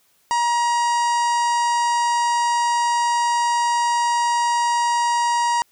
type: harmonic tone with a mistuned harmonic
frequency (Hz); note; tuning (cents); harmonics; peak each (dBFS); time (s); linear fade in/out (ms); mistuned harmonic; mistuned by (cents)
950; A#5; +33; 1 / 2 / 3 / 4 / 5 / 6 / 7 / 8 / 9; -17 / -29 / -34 / -40 / -34 / -36 / -38 / -35 / -39; 0.31-5.62; 0; 9; +53
effects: white hiss -61 dBFS RMS until 5.71 s